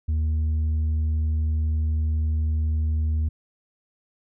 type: tone with tanh clipping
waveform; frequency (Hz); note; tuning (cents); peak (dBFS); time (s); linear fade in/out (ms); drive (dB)
sine; 78; D#2; +5; -21; 0.08-3.29; 10; 3
effects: none